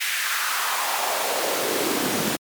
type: noise with high-pass filter sweep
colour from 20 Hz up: pink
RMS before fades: -24 dBFS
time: 0-2.37 s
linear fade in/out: 20 ms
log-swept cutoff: 2100 to 200 Hz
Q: 2.2
effects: MP3 96 kbps